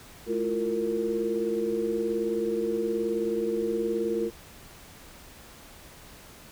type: tone cluster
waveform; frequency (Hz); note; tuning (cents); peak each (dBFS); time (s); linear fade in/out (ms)
sine; 216.1 / 333.4 / 352.3 / 461.5; A3 / E4 / F4 / A#4; -31 / +20 / +15 / -17; -34 / -34 / -30 / -28; 0.26-4.31; 50
effects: pink hiss -49 dBFS RMS until 6.51 s